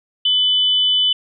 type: tone pair together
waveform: sine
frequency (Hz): 3000 / 3478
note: F#7 / A7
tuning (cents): +23 / -21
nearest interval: minor third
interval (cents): 256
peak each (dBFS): -13 / -24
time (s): 0.25-1.13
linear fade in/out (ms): 5
effects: none